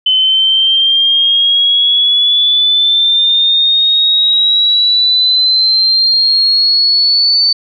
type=exponential sweep; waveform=sine; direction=up; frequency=3040 to 4535 Hz; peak=-7 dBFS; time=0.06-7.53 s; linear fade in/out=5 ms; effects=none